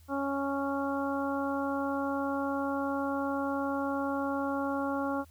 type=harmonic tone; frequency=277.2 Hz; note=C#4; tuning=in tune; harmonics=1 / 2 / 3 / 4 / 5; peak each=-32 / -35 / -37 / -38 / -39 dBFS; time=0.08-5.25 s; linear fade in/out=50 ms; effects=added 81 Hz sine -54 dBFS peak until 5.3 s + white hiss -65 dBFS RMS until 5.3 s